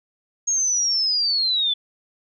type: linear sweep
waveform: sine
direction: down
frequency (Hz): 6590 to 3451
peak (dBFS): -18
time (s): 0.47-1.74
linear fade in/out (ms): 10
effects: none